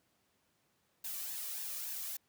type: noise with flanger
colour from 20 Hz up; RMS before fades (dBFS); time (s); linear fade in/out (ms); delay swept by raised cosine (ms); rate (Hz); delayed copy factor
blue; -41; 1.04-2.17; 5; 1.1 to 1.72; 3.5; +0.5
effects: pink hiss -75 dBFS RMS until 2.28 s + high-pass 100 Hz 12 dB/octave